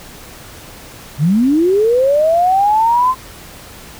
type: linear sweep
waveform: sine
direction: up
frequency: 131.8 to 1046.5 Hz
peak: -9 dBFS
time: 1.18-3.15 s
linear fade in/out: 50 ms
effects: pink hiss -36 dBFS RMS until 3.99 s